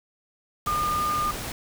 sine tone in noise, 1211 Hz, D#6, 47 cents flat, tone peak -23 dBFS, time 0.67-1.31 s, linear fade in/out 2 ms, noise pink, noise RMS -33 dBFS, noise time 0.66-1.52 s, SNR +7 dB, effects none

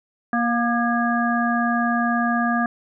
harmonic tone with a mistuned harmonic, 236.1 Hz, A#3, 22 cents sharp, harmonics 1 / 3 / 5 / 7, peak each -21 / -24 / -26 / -25 dBFS, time 0.33-2.66 s, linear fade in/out 2 ms, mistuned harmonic 5, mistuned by +32 cents, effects none

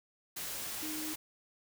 sine tone in noise, 310 Hz, D#4, 6 cents flat, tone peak -40 dBFS, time 0.82-1.14 s, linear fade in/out 10 ms, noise white, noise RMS -40 dBFS, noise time 0.36-1.16 s, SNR -3 dB, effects none

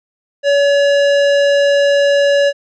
sine tone with hard clipping, 567 Hz, C#5, 39 cents sharp, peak -11 dBFS, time 0.43-2.53 s, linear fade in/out 50 ms, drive 15 dB, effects resampled to 22050 Hz

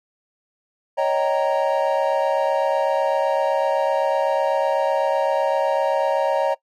triangle chord, Eb dominant seventh, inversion third, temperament equal with one note detuned, 554.4 / 622.3 / 775 / 932.3 Hz, Db5 / Eb5 / G5 / Bb5, 0 / 0 / -20 / 0 cents, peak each -19 / -21 / -24 / -22 dBFS, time 0.97-6.55 s, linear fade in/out 20 ms, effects noise-tail reverb RT60 0.1 s tail -20 dB re dry

